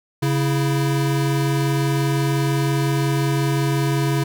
square tone pair together, 138.59 / 330.1 Hz, C#3 / E4, 0 / +2 cents, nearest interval octave + minor third, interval 1502 cents, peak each -19 / -25 dBFS, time 0.22-4.24 s, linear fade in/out 10 ms, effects none

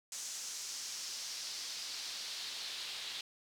pink noise with band-pass filter sweep, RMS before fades -43 dBFS, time 0.12-3.21 s, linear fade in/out 2 ms, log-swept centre 6600 to 3700 Hz, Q 2.2, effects none

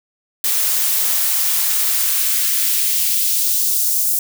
blue noise with high-pass filter sweep, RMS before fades -17 dBFS, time 0.44-4.19 s, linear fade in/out 2 ms, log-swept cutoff 260 to 7200 Hz, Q 0.96, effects none

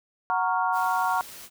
sine chord, Gb major seventh, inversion none, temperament equal, 740 / 932.3 / 1108.7 / 1396.9 Hz, Gb5 / Bb5 / Db6 / F6, 0 / 0 / 0 / 0 cents, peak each -27 / -26 / -28 / -30 dBFS, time 0.3-1.21 s, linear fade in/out 0 ms
white noise, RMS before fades -43 dBFS, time 0.72-1.5 s, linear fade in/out 50 ms
effects none

